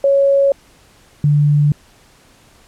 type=tone pair in turn; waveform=sine; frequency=554.4 / 146.84 Hz; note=C#5 / D3; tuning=0 / 0 cents; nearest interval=octave + major seventh; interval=2300 cents; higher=first; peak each=-9 dBFS; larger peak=neither; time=0.04-0.52 / 1.24-1.72 s; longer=neither; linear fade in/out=2 ms; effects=pink hiss -49 dBFS RMS until 2.67 s + low-pass 11000 Hz 12 dB/octave